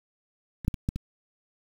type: clicks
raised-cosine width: 5 ms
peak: -26 / -10 / -21 / -13 / -19 dBFS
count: 5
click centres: 0.648 / 0.681 / 0.742 / 0.889 / 0.96 s
effects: 7-bit

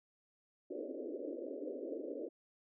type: band-pass noise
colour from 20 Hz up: pink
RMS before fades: -43 dBFS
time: 0.7-2.29 s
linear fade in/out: 10 ms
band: 260 to 600 Hz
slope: 96 dB/octave
effects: none

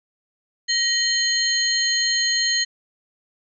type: tone cluster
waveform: sine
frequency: 1889 / 3083 / 4199 / 6570 Hz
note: A#6 / G7 / C8 / G#8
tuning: +22 / -29 / +5 / -20 cents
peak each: -24 / -26 / -21 / -26 dBFS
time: 0.68-2.65 s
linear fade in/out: 20 ms
effects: none

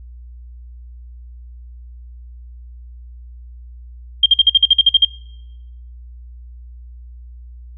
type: tone bursts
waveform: sine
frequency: 3200 Hz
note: G7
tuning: 35 cents sharp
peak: -5 dBFS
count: 11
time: 4.23-5.05 s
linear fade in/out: 5 ms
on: 30 ms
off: 49 ms
effects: noise-tail reverb RT60 0.9 s tail -22 dB re dry + added 60 Hz sine -34 dBFS peak until 7.77 s

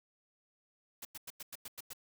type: noise bursts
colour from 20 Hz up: white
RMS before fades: -45 dBFS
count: 8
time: 1.02-1.933 s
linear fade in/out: 5 ms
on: 31 ms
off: 95 ms
effects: none

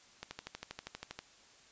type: click train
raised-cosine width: 0.2 ms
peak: -24 dBFS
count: 13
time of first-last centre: 0.23-1.19 s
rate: 12.5 Hz
effects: white hiss -61 dBFS RMS until 1.71 s + resampled to 16000 Hz

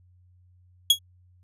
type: tone with exponential decay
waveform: 40% pulse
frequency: 3322 Hz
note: G#7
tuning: in tune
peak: -10 dBFS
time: 0.9-0.99 s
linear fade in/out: 5 ms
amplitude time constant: 19 ms
effects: added 90 Hz sine -55 dBFS peak until 1.43 s + resampled to 32000 Hz

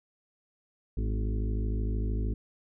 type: harmonic tone with a mistuned harmonic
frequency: 53.2 Hz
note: G#1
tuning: 42 cents sharp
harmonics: 1 / 2 / 4 / 5 / 6 / 7 / 8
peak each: -28 / -34 / -40 / -42 / -44 / -45 / -46 dBFS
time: 0.97-2.34 s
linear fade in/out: 5 ms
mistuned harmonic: 5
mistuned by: -46 cents
effects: none

